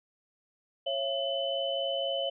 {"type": "tone cluster", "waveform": "sine", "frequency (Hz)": [548, 672, 3022], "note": ["C#5", "E5", "F#7"], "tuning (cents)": [-20, 33, 36], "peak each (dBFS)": [-32, -34, -33], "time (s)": [0.86, 2.3], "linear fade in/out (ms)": 10, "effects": []}